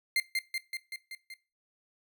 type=tone with echo; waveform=30% pulse; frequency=2097 Hz; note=C7; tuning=3 cents sharp; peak=-22 dBFS; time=0.16-0.2 s; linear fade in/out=2 ms; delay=190 ms; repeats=6; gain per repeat=-3 dB; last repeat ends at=1.34 s; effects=noise-tail reverb RT60 0.3 s tail -18 dB re dry